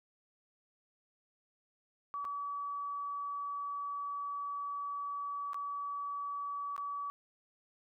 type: tone with dropouts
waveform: sine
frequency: 1143 Hz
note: D6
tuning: 47 cents flat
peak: -36 dBFS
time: 2.14-7.1 s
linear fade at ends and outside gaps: 0 ms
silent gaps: 2.245-2.251 / 5.533-5.544 / 6.764-6.779 s
effects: none